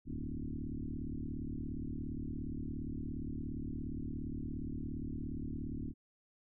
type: tone with frequency modulation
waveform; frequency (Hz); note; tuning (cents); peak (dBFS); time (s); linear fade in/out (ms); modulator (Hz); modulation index
sine; 116.7; A#2; +2; -37; 0.05-5.94; 50; 37.2; 5
effects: none